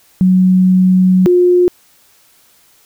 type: tone pair in turn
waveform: sine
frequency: 185 / 357 Hz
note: F#3 / F4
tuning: 0 / +38 cents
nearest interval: major seventh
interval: 1138 cents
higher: second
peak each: -6 dBFS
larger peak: neither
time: 0.21-1.26 / 1.26-1.68 s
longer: first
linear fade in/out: 0 ms
effects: white hiss -50 dBFS RMS until 2.85 s